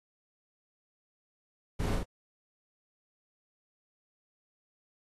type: noise with echo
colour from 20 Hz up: brown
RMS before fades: -32 dBFS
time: 1.79-1.96 s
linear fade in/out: 10 ms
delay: 38 ms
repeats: 2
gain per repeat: -2 dB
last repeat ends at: 2.036 s
effects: AAC 32 kbps